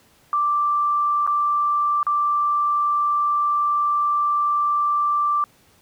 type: tone with dropouts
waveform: sine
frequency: 1174.7 Hz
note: D6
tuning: in tune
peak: -17 dBFS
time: 0.33-5.44 s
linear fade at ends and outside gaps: 1 ms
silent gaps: 1.266-1.275 / 2.03-2.067 s
effects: pink hiss -56 dBFS RMS until 5.81 s + high-pass 60 Hz 12 dB/octave